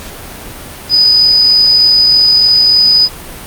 sine tone with amplitude modulation, 4978 Hz, D#8, in tune, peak -3 dBFS, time 0.89-3.09 s, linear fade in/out 50 ms, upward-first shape sine, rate 43.3 Hz, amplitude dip 25%, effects pink hiss -28 dBFS RMS until 3.46 s + Opus 48 kbps

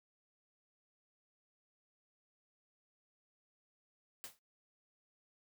white noise with exponential decay, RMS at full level -43 dBFS, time 4.24-4.39 s, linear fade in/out 0 ms, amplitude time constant 32 ms, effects noise-tail reverb RT60 0.1 s tail -18 dB re dry

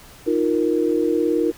sine chord, Eb suspended second, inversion none, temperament just, 311.1 / 350 / 466.7 Hz, Eb4 / F4 / Bb4, 0 / +4 / +2 cents, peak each -21 dBFS, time 0.26-1.52 s, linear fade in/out 20 ms, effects pink hiss -45 dBFS RMS until 1.57 s

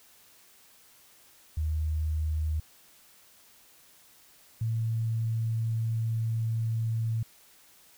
sine tone pair in turn, 77.78 / 113.05 Hz, D#2 / A2, 0 / +47 cents, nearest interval tritone, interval 647 cents, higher second, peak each -26 dBFS, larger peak neither, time 1.57-2.6 / 4.61-7.23 s, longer second, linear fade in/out 5 ms, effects white hiss -58 dBFS RMS until 7.97 s

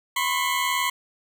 20% pulse tone pair together, 1000 / 1079.4 Hz, B5 / C#6, +21 / -46 cents, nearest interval minor second, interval 133 cents, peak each -20 dBFS, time 0.16-0.9 s, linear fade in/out 5 ms, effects none

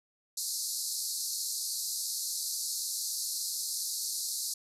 pink band-pass noise, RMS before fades -35 dBFS, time 0.37-4.54 s, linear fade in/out 5 ms, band 4100 to 13000 Hz, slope 96 dB/octave, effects none

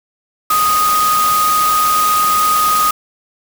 sine tone in noise, 1244.5 Hz, D#6, in tune, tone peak -11 dBFS, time 0.5-2.91 s, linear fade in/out 5 ms, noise white, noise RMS -20 dBFS, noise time 0.5-2.91 s, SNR +6 dB, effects none

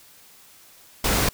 pink noise, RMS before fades -21 dBFS, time 1.04-1.29 s, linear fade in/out 5 ms, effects white hiss -51 dBFS RMS until 1.33 s

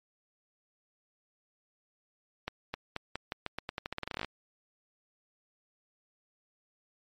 accelerating click train, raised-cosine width 0.3 ms, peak -18 dBFS, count 21, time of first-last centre 2.48-4.246 s, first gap 260 ms, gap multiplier 0.86, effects MP3 64 kbps

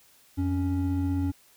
triangle tone pair together, 87.91 / 279.1 Hz, F2 / C#4, +12 / +12 cents, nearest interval octave + minor sixth, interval 2000 cents, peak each -25 dBFS, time 0.37-1.32 s, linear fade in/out 20 ms, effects white hiss -59 dBFS RMS until 1.56 s

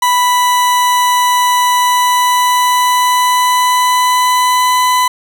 40% pulse tone with pitch glide, 987.8 to 1001.6 Hz, B5 to B5, 0 to +24 cents, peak -8 dBFS, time 0.02-5.08 s, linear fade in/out 5 ms, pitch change +24 cents, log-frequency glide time 1.75-4.81 s, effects none

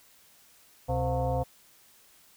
sine tone with frequency modulation, 321.8 Hz, E4, 42 cents flat, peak -25 dBFS, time 0.88-1.44 s, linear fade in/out 20 ms, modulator 195 Hz, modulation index 2.4, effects white hiss -59 dBFS RMS until 2.36 s

